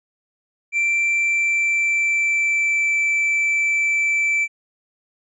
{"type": "tone with pitch glide", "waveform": "triangle", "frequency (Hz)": [2349, 2326], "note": ["D7", "D7"], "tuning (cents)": [0, -17], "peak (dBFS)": -15, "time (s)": [0.72, 4.48], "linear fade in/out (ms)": 50, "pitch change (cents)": -17, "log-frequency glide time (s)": [1.03, 2.97], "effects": ["resampled to 24000 Hz"]}